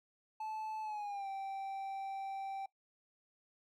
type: tone with pitch glide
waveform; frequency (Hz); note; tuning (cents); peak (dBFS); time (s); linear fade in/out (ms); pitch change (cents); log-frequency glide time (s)
triangle; 870 to 779.6; A5 to G5; -20 to -10; -37; 0.4-2.66; 5; -190; 0.82-1.28
effects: noise-tail reverb RT60 0.1 s tail -20 dB re dry